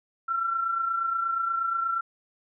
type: tone pair together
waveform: sine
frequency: 1352 / 1380.4 Hz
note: E6 / F6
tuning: +43 / -21 cents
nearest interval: unison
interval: 36 cents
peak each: -25 / -34 dBFS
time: 0.28-2.01 s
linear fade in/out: 10 ms
effects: none